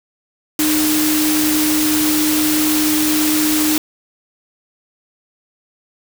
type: tone in noise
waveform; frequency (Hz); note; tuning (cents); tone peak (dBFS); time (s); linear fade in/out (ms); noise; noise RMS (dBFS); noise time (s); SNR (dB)
sine; 306.5; D#4; -26; -15; 0.59-3.78; 2; white; -19; 0.59-3.78; +1
effects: none